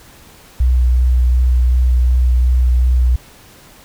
sine tone with vibrato, 62.1 Hz, B1, 10 cents sharp, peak -8 dBFS, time 0.6-3.16 s, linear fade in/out 5 ms, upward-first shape sine, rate 2.7 Hz, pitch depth 16 cents each way, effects tanh soft clip ceiling -5 dBFS + pink hiss -43 dBFS RMS until 3.84 s

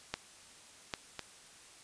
clicks, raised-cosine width 0.2 ms, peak -16 / -17 / -21 dBFS, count 3, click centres 0.14 / 0.938 / 1.193 s, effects white hiss -56 dBFS RMS until 1.83 s + resampled to 22050 Hz

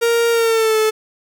45% pulse tone with pitch glide, 466.2 to 435 Hz, A#4 to A4, 0 to -20 cents, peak -13 dBFS, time 0.01-0.91 s, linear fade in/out 20 ms, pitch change -120 cents, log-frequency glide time 0.31-0.78 s, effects none

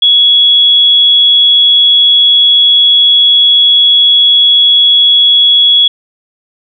sine tone, 3357 Hz, G#7, 18 cents sharp, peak -3 dBFS, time 0.02-5.88 s, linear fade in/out 5 ms, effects none

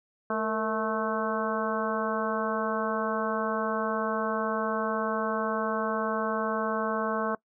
harmonic tone with a mistuned harmonic, 218 Hz, A3, 16 cents flat, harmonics 1 / 2 / 3 / 4 / 5 / 6 / 7, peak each -33 / -32 / -32 / -38 / -33 / -36 / -37 dBFS, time 0.3-7.35 s, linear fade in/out 2 ms, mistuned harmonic 2, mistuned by +71 cents, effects noise-tail reverb RT60 0.1 s tail -22 dB re dry

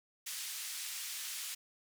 white band-pass noise, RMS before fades -42 dBFS, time 0.26-1.55 s, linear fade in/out 10 ms, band 2000 to 11000 Hz, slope 12 dB/octave, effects none

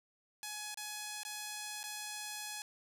5% pulse tone with dropouts, 842 Hz, G#5, 24 cents sharp, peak -29 dBFS, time 0.43-2.62 s, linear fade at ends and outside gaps 1 ms, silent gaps 0.744-0.773 / 1.233-1.25 / 1.831-1.839 s, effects none

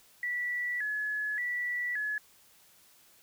sine tone with vibrato, 1824 Hz, A#6, 38 cents flat, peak -30 dBFS, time 0.23-2.18 s, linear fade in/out 2 ms, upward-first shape square, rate 0.87 Hz, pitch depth 120 cents each way, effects white hiss -61 dBFS RMS until 3.22 s

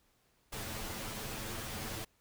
pink noise with comb filter, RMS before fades -41 dBFS, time 0.52-2.05 s, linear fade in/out 10 ms, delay 9.1 ms, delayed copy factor +0.75, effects pink hiss -72 dBFS RMS until 2.2 s

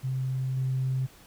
sine tone with level steps, 130.81 Hz, C3, in tune, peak -26 / -24 dBFS, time 0.03-1.07 s, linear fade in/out 20 ms, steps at 0.57 s, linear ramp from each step 2 ms, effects tanh soft clip ceiling -20 dBFS + pink hiss -54 dBFS RMS until 1.26 s

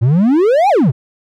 triangle exponential two-way sweep, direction up then down, 108.8 to 850 to 108.8 Hz, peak -6 dBFS, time 0.01-0.92 s, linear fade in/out 20 ms, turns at 0.69 s, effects none

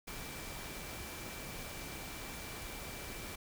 sine tone in noise, 2338 Hz, D7, 8 cents flat, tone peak -53 dBFS, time 0.07-3.36 s, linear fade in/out 10 ms, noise pink, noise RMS -45 dBFS, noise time 0.07-3.36 s, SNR -11 dB, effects none

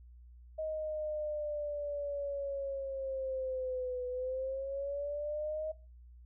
sine linear two-way sweep, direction down then up, 629 to 497.2 to 629 Hz, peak -34 dBFS, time 0.58-5.72 s, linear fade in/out 10 ms, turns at 4.07 s, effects noise-tail reverb RT60 0.3 s tail -18 dB re dry + added 60 Hz sine -52 dBFS peak until 6.25 s

